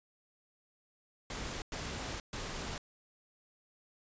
pink noise bursts at uneven times, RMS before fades -40 dBFS, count 3, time 1.3-1.62 / 1.72-2.2 / 2.33-2.78 s, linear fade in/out 2 ms, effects resampled to 16000 Hz

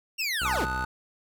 25% pulse linear sweep, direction down, 2800 to 98 Hz, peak -23 dBFS, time 0.18-0.66 s, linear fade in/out 20 ms
sawtooth tone, 63.9 Hz, C2, 40 cents flat, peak -29 dBFS, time 0.41-0.85 s, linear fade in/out 10 ms
triangle chord, D# diminished, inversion second, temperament equal, 880 / 1244.5 / 1480 Hz, A5 / D#6 / F#6, 0 / 0 / 0 cents, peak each -31 / -33 / -30 dBFS, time 0.45-0.85 s, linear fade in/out 5 ms
effects none

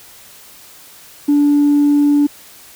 triangle tone with tanh clipping, 290 Hz, D4, 22 cents flat, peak -9 dBFS, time 1.28-2.27 s, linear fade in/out 10 ms, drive 5 dB, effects white hiss -41 dBFS RMS until 2.75 s

